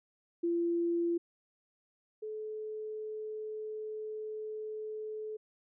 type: tone pair in turn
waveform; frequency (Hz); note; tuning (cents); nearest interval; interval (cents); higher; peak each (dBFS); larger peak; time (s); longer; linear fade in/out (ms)
sine; 341.3 / 431.2; F4 / A4; -40 / -35; major third; 405; second; -28 / -37; first; 0.43-1.18 / 2.22-5.37; second; 10
effects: none